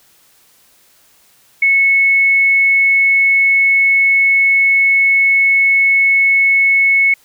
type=tone; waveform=sine; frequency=2200 Hz; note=C#7; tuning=14 cents flat; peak=-8 dBFS; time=1.62-7.14 s; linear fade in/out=5 ms; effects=white hiss -51 dBFS RMS until 7.24 s